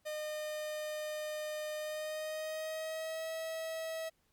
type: tone with pitch glide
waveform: 45% pulse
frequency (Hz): 610 to 645.2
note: D#5 to E5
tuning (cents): -34 to -37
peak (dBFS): -37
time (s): 0.05-4.1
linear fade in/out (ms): 20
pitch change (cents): +97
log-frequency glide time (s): 1.76-3.31
effects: pink hiss -75 dBFS RMS until 4.32 s + MP3 96 kbps